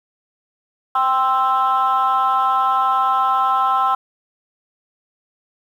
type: chord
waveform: sine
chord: C major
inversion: second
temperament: equal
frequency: 784 / 1046.5 / 1318.5 Hz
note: G5 / C6 / E6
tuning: 0 / 0 / 0 cents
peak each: -18 / -17 / -17 dBFS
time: 0.95-3.95 s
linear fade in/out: 5 ms
effects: tanh soft clip ceiling -9 dBFS + 8-bit